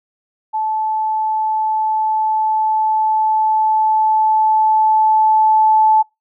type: tone with level ramp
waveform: sine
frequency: 870 Hz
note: A5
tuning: 20 cents flat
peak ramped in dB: -16 to -8 dBFS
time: 0.53-6.03 s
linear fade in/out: 20 ms
effects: noise-tail reverb RT60 0.2 s tail -26 dB re dry